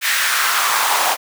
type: noise with high-pass filter sweep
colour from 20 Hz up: pink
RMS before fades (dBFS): -17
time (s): 0.01-1.17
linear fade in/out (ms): 50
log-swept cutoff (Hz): 1900 to 750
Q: 2.4
effects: none